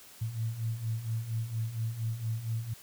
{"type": "beating tone pair", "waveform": "sine", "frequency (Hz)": [110, 114.3], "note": ["A2", "A#2"], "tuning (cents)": [0, -34], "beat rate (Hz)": 4.3, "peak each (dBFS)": [-37, -32], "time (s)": [0.21, 2.74], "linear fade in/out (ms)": 10, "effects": ["white hiss -53 dBFS RMS until 2.82 s"]}